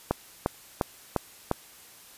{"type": "click train", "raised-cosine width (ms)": 1, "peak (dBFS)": -9, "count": 5, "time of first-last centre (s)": [0.11, 1.514], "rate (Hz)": 2.85, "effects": ["white hiss -51 dBFS RMS until 2.17 s", "resampled to 32000 Hz"]}